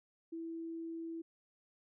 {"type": "tone", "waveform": "sine", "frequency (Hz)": 329.6, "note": "E4", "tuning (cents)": 0, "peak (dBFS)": -40, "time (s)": [0.32, 1.22], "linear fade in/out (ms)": 10, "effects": []}